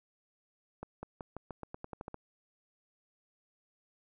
accelerating click train, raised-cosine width 1 ms, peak -27 dBFS, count 12, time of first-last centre 0.83-2.144 s, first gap 200 ms, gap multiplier 0.89, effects none

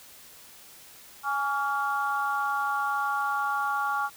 sine chord, Db major, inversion second, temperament equal with one note detuned, 830.6 / 1134.6 / 1396.9 Hz, Ab5 / Db6 / F6, 0 / +40 / 0 cents, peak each -29 / -29 / -29 dBFS, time 1.23-4.1 s, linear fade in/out 50 ms, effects tanh soft clip ceiling -16 dBFS + white hiss -50 dBFS RMS until 4.16 s

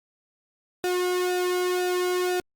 sawtooth tone with flanger, 361.2 Hz, F#4, 42 cents flat, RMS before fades -25 dBFS, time 0.84-2.4 s, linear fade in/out 0 ms, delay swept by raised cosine 0.93 to 1.65 ms, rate 2 Hz, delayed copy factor -0.7, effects Opus 48 kbps

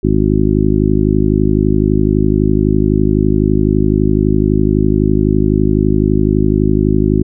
harmonic tone, 51.91 Hz, G#1, in tune, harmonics 1 / 2 / 3 / 4 / 5 / 6 / 7, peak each -17 / -17 / -17 / -17 / -17 / -17 / -17 dBFS, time 0.03-7.23 s, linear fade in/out 10 ms, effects none

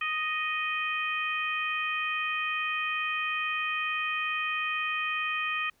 harmonic tone, 622.3 Hz, D#5, in tune, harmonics 2 / 3 / 4 / 5, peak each -33 / -34 / -31 / -39 dBFS, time 0.01-5.7 s, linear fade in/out 5 ms, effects pink hiss -68 dBFS RMS until 5.8 s

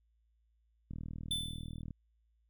click train, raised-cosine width 5 ms, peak -31 dBFS, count 41, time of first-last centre 0.91-1.908 s, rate 40.1 Hz
square tone with exponential decay, 3520 Hz, A7, in tune, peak -31 dBFS, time 1.31-1.82 s, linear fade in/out 2 ms, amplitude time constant 110 ms
effects added 56 Hz sine -70 dBFS peak until 2.49 s

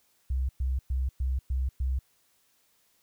sine tone bursts, 65 Hz, C2, 11 cents flat, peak -25 dBFS, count 6, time 0.3-1.99 s, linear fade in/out 5 ms, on 190 ms, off 110 ms, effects white hiss -68 dBFS RMS until 3.02 s

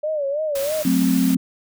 sine tone with vibrato, 587.3 Hz, D5, in tune, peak -20 dBFS, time 0.03-0.83 s, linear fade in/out 10 ms, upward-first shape sine, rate 3.1 Hz, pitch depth 120 cents each way
white noise, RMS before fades -31 dBFS, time 0.55-1.35 s, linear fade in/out 5 ms
sine chord, F# diminished, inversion none, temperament equal, 185 / 220 / 261.6 Hz, F#3 / A3 / C4, 0 / 0 / 0 cents, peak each -20 / -23 / -17 dBFS, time 0.85-1.37 s, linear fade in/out 5 ms
effects none

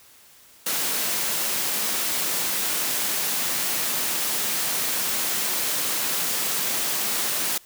white high-pass noise, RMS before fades -25 dBFS, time 0.66-7.58 s, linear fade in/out 5 ms, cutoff 140 Hz, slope 24 dB/octave, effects white hiss -52 dBFS RMS until 7.65 s

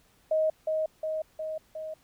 sine tone with echo, 628 Hz, D#5, 16 cents sharp, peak -22 dBFS, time 0.31-0.5 s, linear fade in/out 5 ms, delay 360 ms, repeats 4, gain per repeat -3 dB, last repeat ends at 1.94 s, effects pink hiss -64 dBFS RMS until 2.03 s

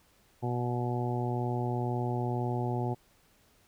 harmonic tone, 122 Hz, B2, 21 cents flat, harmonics 1 / 2 / 3 / 4 / 5 / 6 / 7, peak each -31 / -37 / -36 / -43 / -44 / -39 / -39 dBFS, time 0.42-2.95 s, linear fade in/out 20 ms, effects pink hiss -65 dBFS RMS until 3.67 s

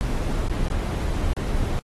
brown noise with dropouts, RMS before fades -24 dBFS, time 0.01-1.79 s, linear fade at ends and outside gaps 0 ms, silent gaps 0.484-0.497 / 0.683-0.703 / 1.333-1.367 s, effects AAC 32 kbps

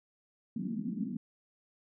white band-pass noise, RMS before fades -36 dBFS, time 0.56-1.17 s, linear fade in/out 5 ms, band 180 to 250 Hz, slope 48 dB/octave, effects none

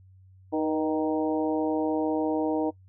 harmonic tone with a mistuned harmonic, 155.56 Hz, D#3, in tune, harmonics 2 / 3 / 4 / 5 / 6, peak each -26 / -30 / -32 / -34 / -36 dBFS, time 0.52-2.71 s, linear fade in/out 20 ms, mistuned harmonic 3, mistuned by +38 cents, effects noise-tail reverb RT60 0.1 s tail -21 dB re dry + added 94 Hz sine -51 dBFS peak until 2.88 s

